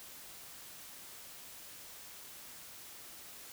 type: silence
effects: white hiss -51 dBFS RMS until 3.52 s